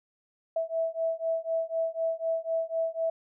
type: beating tone pair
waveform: sine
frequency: 653 / 657 Hz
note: E5 / E5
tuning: -17 / -6 cents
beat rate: 4 Hz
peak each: -30 dBFS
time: 0.56-3.1 s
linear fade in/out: 5 ms
effects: none